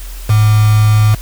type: tone with quantisation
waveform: sine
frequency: 107.1 Hz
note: A2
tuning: 46 cents flat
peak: -6 dBFS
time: 0.29-1.15 s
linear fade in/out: 10 ms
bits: 3
effects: added 42 Hz sine -24 dBFS peak until 1.21 s + white hiss -35 dBFS RMS until 1.21 s